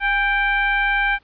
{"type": "tone with frequency modulation", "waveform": "sine", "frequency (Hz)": 1578, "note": "G6", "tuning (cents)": 11, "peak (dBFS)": -16, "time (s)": [0, 1.19], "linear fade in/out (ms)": 50, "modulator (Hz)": 769, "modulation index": 1.1, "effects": ["pink hiss -59 dBFS RMS until 1.23 s", "resampled to 11025 Hz"]}